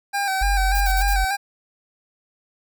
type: tone with vibrato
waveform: 25% pulse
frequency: 784 Hz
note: G5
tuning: in tune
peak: -17 dBFS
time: 0.13-1.37 s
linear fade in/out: 20 ms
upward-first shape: square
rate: 3.4 Hz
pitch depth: 40 cents each way
type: tone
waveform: sine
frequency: 46.47 Hz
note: F#1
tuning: 8 cents sharp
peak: -18 dBFS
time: 0.41-1.25 s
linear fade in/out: 10 ms
type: noise bursts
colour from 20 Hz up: violet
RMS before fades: -30 dBFS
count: 4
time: 0.75-1.135 s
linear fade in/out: 0 ms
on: 55 ms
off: 55 ms
effects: none